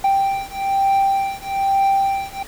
triangle beating tone pair, 784 / 785.1 Hz, G5 / G5, 0 / +2 cents, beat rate 1.1 Hz, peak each -17 dBFS, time 0.04-2.43 s, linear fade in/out 5 ms, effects pink hiss -39 dBFS RMS until 2.47 s

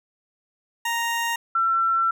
20% pulse / sine tone pair in turn, 932.3 / 1347.7 Hz, A#5 / E6, 0 / +38 cents, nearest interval tritone, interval 638 cents, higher second, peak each -18 dBFS, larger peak neither, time 0.85-1.36 / 1.55-2.11 s, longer second, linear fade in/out 5 ms, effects none

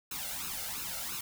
white noise with flanger, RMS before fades -38 dBFS, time 0.11-1.21 s, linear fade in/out 5 ms, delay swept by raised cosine 0.75 to 1.44 ms, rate 2.9 Hz, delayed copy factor +0.75, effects none

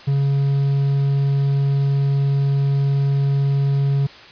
triangle tone, 139.1 Hz, C#3, 6 cents sharp, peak -13 dBFS, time 0.07-4.07 s, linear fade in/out 10 ms, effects white hiss -41 dBFS RMS until 4.31 s + resampled to 11025 Hz

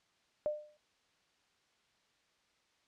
sine tone with exponential decay, 601 Hz, D5, 40 cents sharp, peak -28 dBFS, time 0.46-0.77 s, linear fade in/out 0 ms, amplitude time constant 66 ms, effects white hiss -73 dBFS RMS until 2.87 s + low-pass 5000 Hz 12 dB/octave

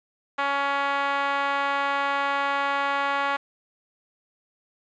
5% pulse tone with band-pass filter, 280 Hz, C#4, 18 cents sharp, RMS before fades -25 dBFS, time 0.38-3.37 s, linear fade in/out 10 ms, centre 1000 Hz, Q 1.4, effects resampled to 16000 Hz + 9-bit

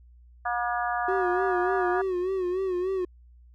harmonic tone, 240 Hz, B3, 49 cents flat, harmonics 3 / 4 / 5 / 6 / 7, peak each -28 / -34 / -32 / -35 / -34 dBFS, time 0.45-2.02 s, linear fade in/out 10 ms
triangle tone with vibrato, 370 Hz, F#4, in tune, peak -23 dBFS, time 1.08-3.05 s, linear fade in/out 5 ms, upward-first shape sine, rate 3.4 Hz, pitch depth 75 cents each way
effects added 60 Hz sine -50 dBFS peak until 3.54 s

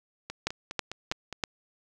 two click trains, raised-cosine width 0.2 ms, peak -10 / -19 dBFS, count 4 / 6, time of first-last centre 0.47-1.438 / 0.3-1.327 s, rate 3.1 / 4.87 Hz, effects none

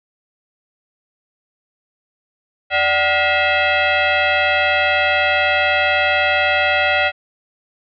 sine tone with frequency modulation, 590 Hz, D5, 8 cents sharp, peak -13 dBFS, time 2.7-7.12 s, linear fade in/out 50 ms, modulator 672 Hz, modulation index 3.7, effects none

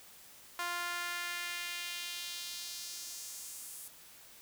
sawtooth tone with high-pass filter sweep, 349.2 Hz, F4, in tune, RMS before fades -41 dBFS, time 0.59-3.88 s, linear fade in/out 2 ms, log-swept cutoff 1100 to 9900 Hz, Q 1.5, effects white hiss -56 dBFS RMS until 4.41 s

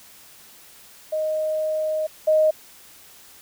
sine tone pair in turn, 622.3 / 622.3 Hz, D#5 / D#5, 0 / 0 cents, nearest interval unison, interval 0 cents, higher neither, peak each -21 / -14 dBFS, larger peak second, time 1.12-2.07 / 2.27-2.51 s, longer first, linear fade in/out 10 ms, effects white hiss -48 dBFS RMS until 3.41 s

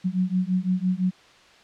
sine beating tone pair, 181.1 / 187 Hz, F#3 / F#3, -37 / +19 cents, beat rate 5.9 Hz, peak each -24 dBFS, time 0.04-1.11 s, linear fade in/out 20 ms, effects white hiss -52 dBFS RMS until 1.63 s + low-pass 4000 Hz 12 dB/octave

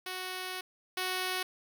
5% pulse tone pair in turn, 370 / 370 Hz, F#4 / F#4, 0 / 0 cents, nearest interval unison, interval 0 cents, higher neither, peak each -25 / -20 dBFS, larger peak second, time 0.06-0.61 / 0.97-1.43 s, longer first, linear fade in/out 5 ms, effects none

